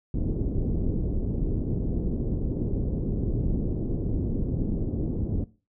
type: low-pass noise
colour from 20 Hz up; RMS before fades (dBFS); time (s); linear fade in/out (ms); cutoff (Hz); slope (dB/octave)
pink; -27; 0.14-5.44; 2; 380; 24
effects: noise-tail reverb RT60 0.3 s tail -17 dB re dry